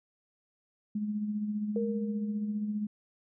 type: tone with tremolo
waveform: sine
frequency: 210 Hz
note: G#3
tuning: 19 cents sharp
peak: -28 dBFS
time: 0.95-2.87 s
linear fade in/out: 5 ms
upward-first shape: sine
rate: 15 Hz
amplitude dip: 45%
type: tone with exponential decay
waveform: sine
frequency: 466.2 Hz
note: A#4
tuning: in tune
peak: -28 dBFS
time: 1.76-2.78 s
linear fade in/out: 2 ms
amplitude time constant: 220 ms
effects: none